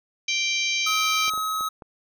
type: harmonic tone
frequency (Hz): 784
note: G5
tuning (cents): 0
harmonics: 3 / 4 / 5 / 6 / 7 / 8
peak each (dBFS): -25 / -29 / -30 / -34 / -35 / -31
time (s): 0.28-1.3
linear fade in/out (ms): 5
type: tone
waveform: square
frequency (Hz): 1277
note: D#6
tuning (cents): +45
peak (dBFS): -25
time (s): 0.86-1.69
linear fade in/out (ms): 10
type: clicks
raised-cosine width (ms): 1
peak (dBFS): -27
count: 5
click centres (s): 1.28 / 1.337 / 1.377 / 1.609 / 1.822
effects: none